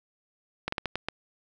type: slowing click train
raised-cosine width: 0.3 ms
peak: -13 dBFS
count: 6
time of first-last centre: 0.68-1.086 s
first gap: 44 ms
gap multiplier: 1.31
effects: none